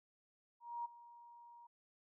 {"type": "tone with ADSR envelope", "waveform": "sine", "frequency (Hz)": 946, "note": "A#5", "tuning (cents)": 25, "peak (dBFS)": -38, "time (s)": [0.6, 1.67], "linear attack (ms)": 250, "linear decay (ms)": 14, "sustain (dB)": -18, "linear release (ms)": 7, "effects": []}